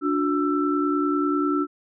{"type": "tone cluster", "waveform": "sine", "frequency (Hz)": [291.7, 361.8, 1331], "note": ["D4", "F#4", "E6"], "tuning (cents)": [-12, -39, 16], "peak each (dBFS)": [-22, -26, -26], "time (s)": [0.01, 1.67], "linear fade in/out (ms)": 50, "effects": []}